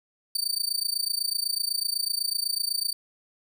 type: tone with amplitude modulation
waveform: sawtooth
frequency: 4596 Hz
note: D8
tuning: 38 cents flat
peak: -19 dBFS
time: 0.35-2.93 s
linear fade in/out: 5 ms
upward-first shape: sine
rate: 28 Hz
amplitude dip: 95%
effects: none